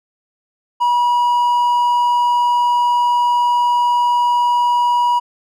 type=tone; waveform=triangle; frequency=967 Hz; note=B5; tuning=37 cents flat; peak=-10 dBFS; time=0.8-5.2 s; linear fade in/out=20 ms; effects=none